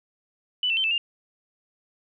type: tone with pitch steps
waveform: sine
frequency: 2982 / 2682 / 3102 / 2641 / 2803 Hz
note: F#7 / E7 / G7 / E7 / F7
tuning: +13 / +29 / -19 / +3 / +6 cents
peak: -21 dBFS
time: 0.63-0.98 s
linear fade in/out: 2 ms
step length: 70 ms
effects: none

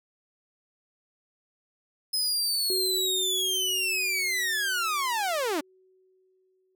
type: linear sweep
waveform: sawtooth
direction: down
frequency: 5110 to 274.9 Hz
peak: -22 dBFS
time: 2.13-5.61 s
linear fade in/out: 10 ms
type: tone with exponential decay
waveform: sine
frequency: 374.2 Hz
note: F#4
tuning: 20 cents sharp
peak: -28 dBFS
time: 2.7-6.75 s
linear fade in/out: 1 ms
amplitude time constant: 880 ms
effects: none

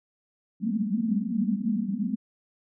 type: band-pass noise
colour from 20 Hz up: white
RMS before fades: -27 dBFS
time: 0.6-2.16 s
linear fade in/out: 20 ms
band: 190 to 240 Hz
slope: 96 dB/octave
effects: none

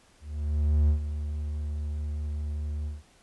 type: tone with ADSR envelope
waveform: triangle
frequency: 74.6 Hz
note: D2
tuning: 28 cents sharp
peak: -16 dBFS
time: 0.2-3.03 s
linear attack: 690 ms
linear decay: 100 ms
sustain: -11 dB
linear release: 170 ms
effects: pink hiss -60 dBFS RMS until 3.22 s + resampled to 24000 Hz

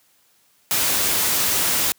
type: noise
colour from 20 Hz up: white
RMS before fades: -20 dBFS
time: 0.71-1.92 s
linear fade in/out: 0 ms
effects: white hiss -60 dBFS RMS until 1.98 s + high-pass 60 Hz 12 dB/octave

